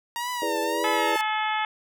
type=tone with vibrato; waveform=sawtooth; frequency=937 Hz; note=A#5; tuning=9 cents sharp; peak=-24 dBFS; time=0.16-1.21 s; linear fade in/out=0 ms; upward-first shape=triangle; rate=1.7 Hz; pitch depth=110 cents each way
type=chord; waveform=sine; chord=E dominant seventh; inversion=none; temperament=equal; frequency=329.6 / 415.3 / 493.9 / 587.3 Hz; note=E4 / G#4 / B4 / D5; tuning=0 / 0 / 0 / 0 cents; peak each=-31 dBFS; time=0.42-1.16 s; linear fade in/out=2 ms
type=harmonic tone; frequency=430.7 Hz; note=A4; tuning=37 cents flat; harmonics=2 / 3 / 4 / 5 / 6 / 7 / 8; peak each=-26 / -31 / -32 / -32 / -37 / -38 / -37 dBFS; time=0.84-1.65 s; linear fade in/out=2 ms
effects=none